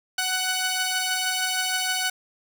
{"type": "tone pair together", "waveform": "10% pulse", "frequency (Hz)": [746, 1485.6], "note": ["F#5", "F#6"], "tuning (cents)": [14, 7], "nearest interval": "octave", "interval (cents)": 1193, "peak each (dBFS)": -18, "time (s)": [0.18, 2.1], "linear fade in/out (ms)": 5, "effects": []}